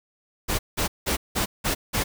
pink noise bursts, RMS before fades -24 dBFS, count 6, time 0.48-2.04 s, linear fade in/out 20 ms, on 110 ms, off 180 ms, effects none

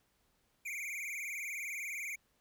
square tone with vibrato, 2254 Hz, C#7, 28 cents sharp, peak -39 dBFS, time 0.65-2.16 s, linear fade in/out 10 ms, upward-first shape triangle, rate 20 Hz, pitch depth 160 cents each way, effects pink hiss -75 dBFS RMS until 2.4 s

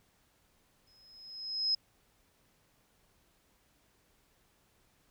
sine tone with exponential growth, 5120 Hz, D#8, 49 cents sharp, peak -25 dBFS, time 0.87-1.75 s, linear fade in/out 5 ms, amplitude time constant 190 ms, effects pink hiss -70 dBFS RMS until 5.1 s

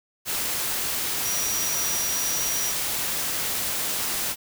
sine tone in noise, 5790 Hz, F#8, 38 cents flat, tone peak -27 dBFS, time 1.22-2.74 s, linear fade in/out 50 ms, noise white, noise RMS -27 dBFS, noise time 0.25-4.36 s, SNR -3 dB, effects none

